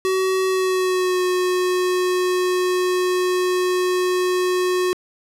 square tone with pitch glide, 377.2 to 364.4 Hz, F#4 to F#4, +33 to -26 cents, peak -18 dBFS, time 0.05-4.93 s, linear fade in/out 0 ms, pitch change -59 cents, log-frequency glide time 0.47-1.22 s, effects low-pass 12000 Hz 12 dB/octave + 9-bit

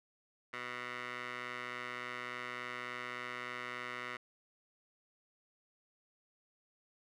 15% pulse tone with band-pass filter, 123.47 Hz, B2, in tune, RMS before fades -43 dBFS, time 0.53-4.17 s, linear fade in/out 5 ms, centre 1800 Hz, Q 2.3, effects none

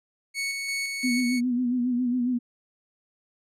sawtooth tone with tremolo, 2217 Hz, C#7, in tune, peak -23 dBFS, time 0.34-1.41 s, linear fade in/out 50 ms, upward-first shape square, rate 2.9 Hz, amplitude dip 30%
sine tone with vibrato, 246.9 Hz, B3, in tune, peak -22 dBFS, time 1.03-2.39 s, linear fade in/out 20 ms, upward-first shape sine, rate 7.3 Hz, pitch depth 55 cents each way
effects low-pass 11000 Hz 12 dB/octave

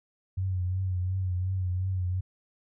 sine tone with vibrato, 92.4 Hz, F#2, 2 cents flat, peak -26 dBFS, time 0.37-2.21 s, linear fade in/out 10 ms, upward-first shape triangle, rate 2.8 Hz, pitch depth 58 cents each way, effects none

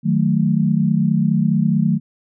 sine chord, D# diminished, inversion none, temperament equal, 155.56 / 185 / 220 Hz, D#3 / F#3 / A3, 0 / 0 / 0 cents, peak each -18 dBFS, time 0.03-2 s, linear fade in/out 50 ms, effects none

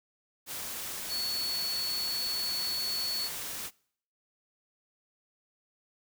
sine tone in noise, 4418 Hz, C#8, 7 cents flat, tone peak -31 dBFS, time 1.08-3.3 s, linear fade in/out 50 ms, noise white, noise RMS -38 dBFS, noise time 0.46-3.71 s, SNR +4 dB, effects noise-tail reverb RT60 0.6 s tail -24 dB re dry

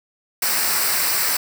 white noise with comb filter, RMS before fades -20 dBFS, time 0.42-1.37 s, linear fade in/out 5 ms, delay 0.3 ms, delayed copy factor -0.6, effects none

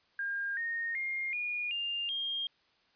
sine tone with pitch steps, 1610 / 1849.4 / 2124 / 2440 / 2803 / 3220 Hz, G6 / A#6 / C7 / D#7 / F7 / G7, +46 / -14 / +25 / -34 / +6 / +46 cents, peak -32 dBFS, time 0.19-2.47 s, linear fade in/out 2 ms, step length 380 ms, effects white hiss -69 dBFS RMS until 2.95 s + resampled to 11025 Hz

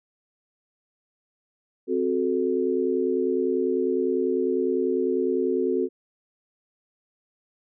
sine chord, F# diminished, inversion second, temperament equal, 261.6 / 370 / 440 Hz, C4 / F#4 / A4, 0 / 0 / 0 cents, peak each -27 / -24 / -26 dBFS, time 1.87-5.89 s, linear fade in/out 50 ms, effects none

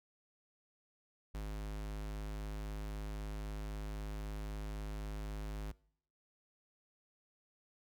square tone, 51.91 Hz, G#1, in tune, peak -40 dBFS, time 1.34-5.72 s, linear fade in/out 10 ms, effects noise-tail reverb RT60 0.6 s tail -22 dB re dry

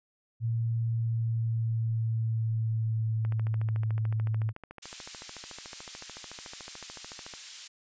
sine tone with pitch glide, 114.8 to 110.06 Hz, A#2 to A2, -26 to +1 cents, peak -26 dBFS, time 0.4-4.53 s, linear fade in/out 50 ms, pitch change -73 cents, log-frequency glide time 0.8-3.78 s
click train, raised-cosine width 0.5 ms, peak -28 dBFS, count 57, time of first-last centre 3.25-7.338 s, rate 13.7 Hz
pink high-pass noise, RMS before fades -44 dBFS, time 4.82-7.68 s, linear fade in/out 10 ms, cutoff 3200 Hz, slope 12 dB/octave
effects resampled to 16000 Hz

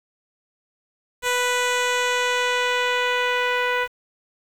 10% pulse tone with low-pass filter sweep, 493.9 Hz, B4, in tune, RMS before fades -22 dBFS, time 1.22-3.88 s, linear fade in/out 50 ms, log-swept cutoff 11000 to 2300 Hz, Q 0.92, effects 7-bit

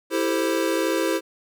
square chord, A minor seventh, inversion second, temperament equal with one note detuned, 329.6 / 392 / 445.4 / 523.3 Hz, E4 / G4 / A4 / C5, 0 / 0 / +21 / 0 cents, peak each -25 / -28 / -30 / -27 dBFS, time 0.1-1.21 s, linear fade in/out 50 ms, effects none

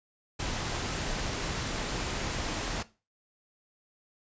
pink noise, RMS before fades -33 dBFS, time 0.39-2.83 s, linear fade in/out 10 ms, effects noise-tail reverb RT60 0.3 s tail -17 dB re dry + resampled to 16000 Hz

